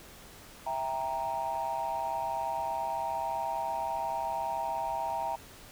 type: chord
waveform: sine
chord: E diminished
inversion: none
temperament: equal with one note detuned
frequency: 659.3 / 791.3 / 932.3 Hz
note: E5 / G5 / Bb5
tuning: 0 / +16 / 0 cents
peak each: -36 / -34 / -32 dBFS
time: 0.66-5.36 s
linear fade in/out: 10 ms
effects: tanh soft clip ceiling -24 dBFS + pink hiss -51 dBFS RMS until 5.71 s